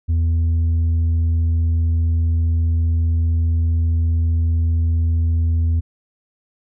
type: tone with tanh clipping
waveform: sine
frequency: 82.41 Hz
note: E2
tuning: in tune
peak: -15 dBFS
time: 0.08-5.81 s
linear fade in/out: 20 ms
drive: 3 dB
effects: none